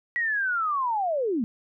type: linear sweep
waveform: sine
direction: down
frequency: 1940 to 207.7 Hz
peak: -23 dBFS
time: 0.16-1.44 s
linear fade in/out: 0 ms
effects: none